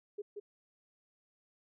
sine tone with echo, 411.6 Hz, G#4, 16 cents flat, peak -37 dBFS, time 0.18-0.22 s, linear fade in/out 10 ms, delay 180 ms, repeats 1, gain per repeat -3 dB, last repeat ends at 0.4 s, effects none

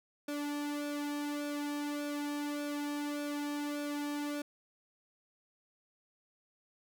sawtooth tone with flanger, 291.6 Hz, D4, 12 cents flat, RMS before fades -37 dBFS, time 0.28-4.42 s, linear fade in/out 5 ms, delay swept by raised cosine 1 to 2 ms, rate 1.7 Hz, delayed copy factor -0.7, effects none

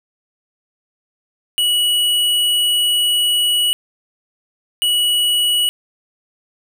square tone bursts at uneven times, 2930 Hz, F#7, 18 cents flat, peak -14 dBFS, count 2, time 1.58-3.73 / 4.82-5.69 s, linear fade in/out 0 ms, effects none

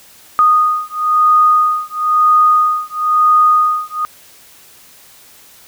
sine beating tone pair, 1236 / 1237 Hz, D#6 / D#6, -12 / -10 cents, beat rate 1 Hz, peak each -12 dBFS, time 0.39-4.05 s, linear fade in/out 0 ms, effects white hiss -43 dBFS RMS until 5.67 s

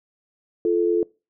sine tone pair together, 345.7 / 435.5 Hz, F4 / A4, -18 / -18 cents, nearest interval major third, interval 400 cents, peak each -20 dBFS, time 0.65-1.03 s, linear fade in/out 2 ms, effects noise-tail reverb RT60 0.3 s tail -24 dB re dry

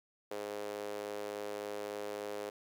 sawtooth tone with high-pass filter, 103.5 Hz, G#2, 5 cents flat, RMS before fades -41 dBFS, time 0.31-2.5 s, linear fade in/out 5 ms, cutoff 460 Hz, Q 3.7, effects none

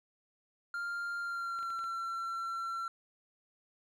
triangle tone with pitch glide, 1396.9 to 1354.8 Hz, F6 to E6, 0 to +47 cents, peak -33 dBFS, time 0.74-2.88 s, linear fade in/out 2 ms, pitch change -53 cents, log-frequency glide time 1.2-1.77 s
clicks, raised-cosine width 0.3 ms, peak -38 dBFS, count 5, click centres 1.589 / 1.629 / 1.704 / 1.791 / 1.841 s
effects none

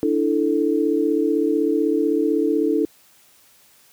sine chord, D suspended second, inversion none, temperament equal, 293.7 / 329.6 / 440 Hz, D4 / E4 / A4, 0 / 0 / 0 cents, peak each -21 dBFS, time 0.03-2.85 s, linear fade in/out 0 ms, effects white hiss -54 dBFS RMS until 3.92 s + high-pass 60 Hz 12 dB/octave

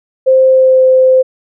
sine tone with pitch glide, 523.3 to 518.2 Hz, C5 to C5, 0 to -17 cents, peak -4 dBFS, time 0.26-1.23 s, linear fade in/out 20 ms, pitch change -17 cents, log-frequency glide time 0.47-0.84 s, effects none

